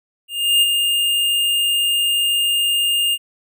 square tone with ADSR envelope, 2821 Hz, F7, 17 cents sharp, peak -11 dBFS, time 0.28-3.18 s, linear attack 340 ms, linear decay 26 ms, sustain -5 dB, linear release 48 ms, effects none

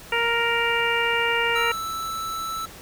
harmonic tone, 466.9 Hz, A#4, 3 cents sharp, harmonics 1 / 2 / 3 / 4 / 5 / 6, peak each -27 / -27 / -27 / -27 / -27 / -27 dBFS, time 0.12-1.72 s, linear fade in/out 5 ms
square tone, 1318.5 Hz, E6, in tune, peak -28 dBFS, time 1.55-2.66 s, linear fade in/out 10 ms
effects pink hiss -43 dBFS RMS until 2.81 s

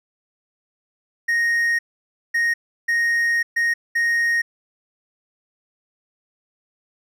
triangle tone bursts at uneven times, 1864.7 Hz, A#6, in tune, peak -15 dBFS, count 5, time 1.28-1.79 / 2.34-2.54 / 2.88-3.43 / 3.56-3.74 / 3.95-4.42 s, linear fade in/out 10 ms, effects none

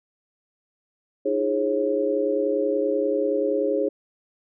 sine tone cluster, 307.7 / 338.1 / 414.5 / 543 Hz, D#4 / E4 / G#4 / C#5, -19 / +44 / -3 / -36 cents, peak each -27 / -32 / -24 / -24 dBFS, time 1.25-3.89 s, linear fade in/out 10 ms, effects none

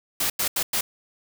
white noise bursts at uneven times, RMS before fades -24 dBFS, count 4, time 0.2-0.3 / 0.39-0.48 / 0.56-0.63 / 0.73-0.81 s, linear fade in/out 5 ms, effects none

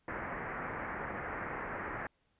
white low-pass noise, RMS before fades -40 dBFS, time 0.08-2.07 s, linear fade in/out 2 ms, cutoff 2000 Hz, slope 48 dB/octave, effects pink hiss -75 dBFS RMS until 2.39 s + resampled to 8000 Hz

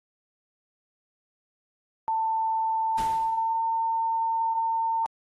sine tone with pitch glide, 891 to 905 Hz, A5 to A5, +22 to +48 cents, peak -23 dBFS, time 2.08-5.06 s, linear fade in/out 0 ms, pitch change +26 cents, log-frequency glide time 2.99-3.6 s
pink noise with exponential decay, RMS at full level -36 dBFS, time 2.98-3.58 s, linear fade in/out 2 ms, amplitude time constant 130 ms
effects AAC 32 kbps

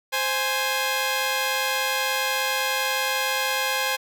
10% pulse tone pair together, 523.7 / 830.6 Hz, C5 / G#5, +1 / 0 cents, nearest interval minor sixth, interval 799 cents, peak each -17 dBFS, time 0.12-3.97 s, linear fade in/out 20 ms, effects none

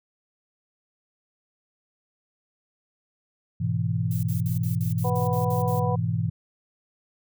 sine chord, E major, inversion first, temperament equal, 103.83 / 123.47 / 164.81 Hz, G#2 / B2 / E3, 0 / 0 / 0 cents, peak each -27 dBFS, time 3.6-6.3 s, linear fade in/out 10 ms
violet noise bursts, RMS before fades -40 dBFS, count 10, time 4.11-5.796 s, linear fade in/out 2 ms, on 120 ms, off 54 ms
harmonic tone, 246.9 Hz, B3, in tune, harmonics 2 / 3 / 4, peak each -28 / -30 / -31 dBFS, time 5.04-5.96 s, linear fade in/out 10 ms
effects none

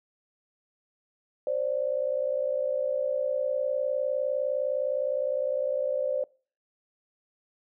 sine tone pair together, 525 / 584.7 Hz, C5 / D5, +6 / -8 cents, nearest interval major second, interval 186 cents, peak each -28 dBFS, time 1.47-6.24 s, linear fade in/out 2 ms, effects noise-tail reverb RT60 0.4 s tail -25 dB re dry

